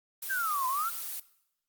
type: noise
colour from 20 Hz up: blue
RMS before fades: -37 dBFS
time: 0.22-1.2 s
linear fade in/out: 5 ms
type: exponential two-way sweep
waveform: sine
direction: down then up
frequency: 1625 to 1005 to 1410 Hz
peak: -28 dBFS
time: 0.29-0.9 s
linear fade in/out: 20 ms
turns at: 0.67 s
effects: noise-tail reverb RT60 0.8 s tail -19 dB re dry + Opus 24 kbps